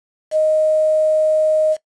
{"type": "tone with quantisation", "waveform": "sine", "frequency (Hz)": 622.3, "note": "D#5", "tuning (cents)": 0, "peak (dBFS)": -12, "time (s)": [0.31, 1.77], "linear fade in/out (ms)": 50, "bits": 6, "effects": ["noise-tail reverb RT60 0.1 s tail -18 dB re dry", "resampled to 22050 Hz"]}